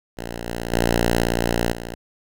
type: tone with level steps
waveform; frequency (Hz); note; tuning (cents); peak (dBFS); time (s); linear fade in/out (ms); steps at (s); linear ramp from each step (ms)
5% pulse; 58.27; A#1; 0; -18 / -15 / -6 / -8 / -19; 0.17-1.95; 10; 0.47 / 0.72 / 1.24 / 1.72; 5
effects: none